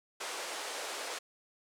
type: band-pass noise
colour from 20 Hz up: pink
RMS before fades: -40 dBFS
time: 0.2-1.19 s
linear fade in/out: 10 ms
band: 430 to 9700 Hz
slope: 24 dB/octave
effects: none